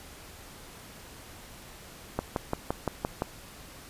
click train, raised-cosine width 1 ms, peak -13 dBFS, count 7, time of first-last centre 2.19-3.221 s, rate 5.82 Hz, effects pink hiss -48 dBFS RMS until 3.89 s + resampled to 32000 Hz

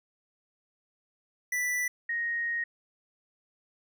square / sine tone pair in turn, 1975.5 / 1870.3 Hz, B6 / A#6, 0 / +5 cents, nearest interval minor second, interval 95 cents, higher first, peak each -28 dBFS, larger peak neither, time 1.52-1.88 / 2.09-2.64 s, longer second, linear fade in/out 5 ms, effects none

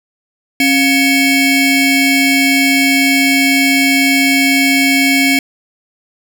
40% pulse ring-modulated tone, 978 Hz, B5, 17 cents flat, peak -5 dBFS, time 0.6-5.39 s, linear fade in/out 2 ms, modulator 1250 Hz, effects none

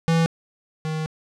square tone pair in turn, 164.81 / 156.92 Hz, E3 / D#3, 0 / +15 cents, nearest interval minor second, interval 85 cents, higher first, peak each -17 / -25 dBFS, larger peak first, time 0.08-0.26 / 0.85-1.06 s, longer second, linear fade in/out 0 ms, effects low-pass 7000 Hz 12 dB/octave

